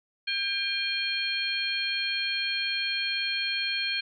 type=harmonic tone with a mistuned harmonic; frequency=798 Hz; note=G5; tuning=31 cents sharp; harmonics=2 / 3 / 4 / 5; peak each=-34 / -31 / -33 / -31 dBFS; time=0.27-4.01 s; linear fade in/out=10 ms; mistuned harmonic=5; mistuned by=+120 cents; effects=none